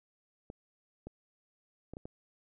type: clicks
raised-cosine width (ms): 2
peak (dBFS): -30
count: 5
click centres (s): 0.501 / 1.07 / 1.936 / 1.969 / 2.055
effects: none